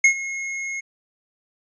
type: tone with ADSR envelope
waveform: square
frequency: 2162 Hz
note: C#7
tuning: 44 cents flat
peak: -10 dBFS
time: 0.04-0.81 s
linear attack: 4 ms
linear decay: 91 ms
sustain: -17 dB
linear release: 17 ms
effects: resampled to 16000 Hz